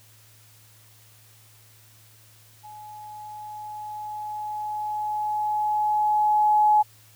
sine tone with level ramp, 846 Hz, G#5, 32 cents sharp, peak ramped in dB -40 to -14 dBFS, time 2.63-6.83 s, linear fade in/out 20 ms, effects added 109 Hz sine -55 dBFS peak until 7.15 s + white hiss -55 dBFS RMS until 7.15 s

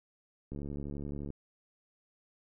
click train, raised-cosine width 3 ms, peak -28 dBFS, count 57, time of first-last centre 0.52-1.303 s, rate 71.5 Hz, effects none

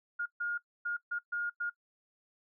sine tone bursts at uneven times, 1423 Hz, F6, 32 cents sharp, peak -31 dBFS, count 6, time 0.19-0.26 / 0.4-0.58 / 0.85-0.97 / 1.11-1.19 / 1.32-1.5 / 1.6-1.7 s, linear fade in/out 10 ms, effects noise-tail reverb RT60 0.1 s tail -22 dB re dry

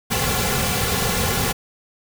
pink noise with comb filter, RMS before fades -21 dBFS, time 0.1-1.53 s, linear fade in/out 20 ms, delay 3.2 ms, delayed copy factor -0.9, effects none

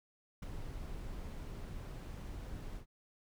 brown noise with ADSR envelope, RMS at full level -38 dBFS, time 0.42-2.86 s, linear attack 8 ms, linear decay 15 ms, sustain -6 dB, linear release 100 ms, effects none

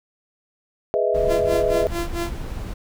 sine chord, E major seventh, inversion first, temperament equal, 415.3 / 493.9 / 622.3 / 659.3 Hz, G#4 / B4 / D#5 / E5, 0 / 0 / 0 / 0 cents, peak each -23 dBFS, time 0.94-1.87 s, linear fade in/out 0 ms
brown noise, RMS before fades -29 dBFS, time 1.14-2.74 s, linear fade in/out 10 ms
sawtooth tone with tremolo, 341.8 Hz, F4, 37 cents flat, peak -19 dBFS, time 1.27-2.38 s, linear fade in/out 50 ms, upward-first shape sine, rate 4.5 Hz, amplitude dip 100%
effects none

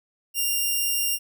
5% pulse tone, 2794 Hz, F7, in tune, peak -13 dBFS, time 0.34-1.19 s, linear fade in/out 50 ms, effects none

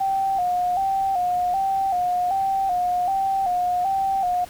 sine tone with vibrato, 747 Hz, F#5, 16 cents sharp, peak -19 dBFS, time 0-4.45 s, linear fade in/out 10 ms, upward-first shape square, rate 1.3 Hz, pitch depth 70 cents each way, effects pink hiss -44 dBFS RMS until 4.49 s

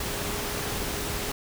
sine tone in noise, 412.9 Hz, G#4, 10 cents flat, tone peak -39 dBFS, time 0-1.32 s, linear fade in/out 5 ms, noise pink, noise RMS -31 dBFS, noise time 0-1.32 s, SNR -11 dB, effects none

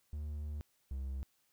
triangle tone pair in turn, 74.6 / 66.75 Hz, D2 / C2, +28 / +35 cents, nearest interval major second, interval 193 cents, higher first, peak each -36 / -35 dBFS, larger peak second, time 0.13-0.61 / 0.91-1.23 s, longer first, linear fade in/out 0 ms, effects white hiss -75 dBFS RMS until 1.52 s

